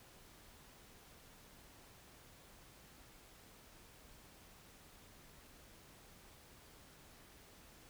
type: silence
effects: pink hiss -61 dBFS RMS until 7.89 s